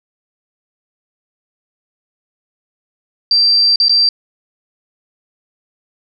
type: tone with dropouts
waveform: sine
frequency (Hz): 4699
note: D8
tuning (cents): 0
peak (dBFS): -8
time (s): 3.31-4.09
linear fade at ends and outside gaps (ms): 2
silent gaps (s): 3.759-3.8 / 3.884-3.894
effects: none